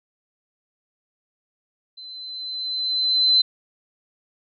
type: tone with level ramp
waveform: sine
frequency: 4054 Hz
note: B7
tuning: 45 cents sharp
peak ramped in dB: -37 to -12 dBFS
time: 1.97-3.42 s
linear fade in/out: 10 ms
effects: none